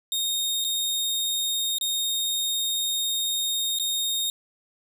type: tone with dropouts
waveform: sawtooth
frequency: 3702 Hz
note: A#7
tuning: 13 cents flat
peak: -21 dBFS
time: 0.12-4.3 s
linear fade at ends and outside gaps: 1 ms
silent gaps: 0.642-0.647 / 1.784-1.811 / 3.787-3.797 s
effects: none